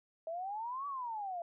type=exponential two-way sweep; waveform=sine; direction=up then down; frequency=637 to 1156 to 671 Hz; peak=-37 dBFS; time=0.27-1.42 s; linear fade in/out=2 ms; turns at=0.87 s; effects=none